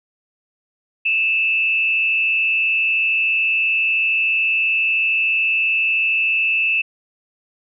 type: tone with frequency modulation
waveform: sine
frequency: 2637 Hz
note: E7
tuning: in tune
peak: -15 dBFS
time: 1.05-6.82 s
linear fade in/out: 10 ms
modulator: 159 Hz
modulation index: 0.46
effects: none